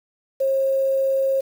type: tone with quantisation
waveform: sine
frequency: 538 Hz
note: C5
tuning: 48 cents sharp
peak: -17 dBFS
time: 0.4-1.41 s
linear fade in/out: 10 ms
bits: 7
effects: none